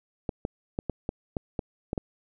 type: clicks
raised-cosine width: 2 ms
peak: -15 dBFS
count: 9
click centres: 0.292 / 0.451 / 0.789 / 0.897 / 1.091 / 1.368 / 1.592 / 1.931 / 1.978 s
effects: none